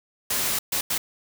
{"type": "noise bursts at uneven times", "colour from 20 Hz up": "white", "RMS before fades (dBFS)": -25, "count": 3, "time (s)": [[0.3, 0.59], [0.72, 0.81], [0.9, 0.98]], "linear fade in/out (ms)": 5, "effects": []}